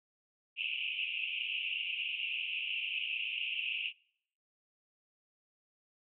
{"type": "band-pass noise", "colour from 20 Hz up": "white", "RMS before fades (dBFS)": -37, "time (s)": [0.56, 3.93], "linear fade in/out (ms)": 50, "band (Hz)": [2500, 2900], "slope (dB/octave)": 96, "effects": ["noise-tail reverb RT60 0.7 s tail -26 dB re dry"]}